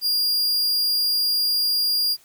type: tone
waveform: 45% pulse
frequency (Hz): 4818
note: D8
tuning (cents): +43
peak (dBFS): -18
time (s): 0.01-2.17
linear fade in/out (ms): 50
effects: white hiss -55 dBFS RMS until 2.24 s